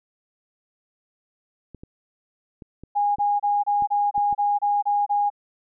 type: clicks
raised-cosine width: 3 ms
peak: -27 dBFS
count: 8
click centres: 1.747 / 1.835 / 2.622 / 2.836 / 3.185 / 3.823 / 4.179 / 4.327 s
type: tone bursts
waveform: sine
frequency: 820 Hz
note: G#5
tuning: 22 cents flat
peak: -18 dBFS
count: 10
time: 2.95-5.302 s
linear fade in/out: 20 ms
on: 210 ms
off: 28 ms
effects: none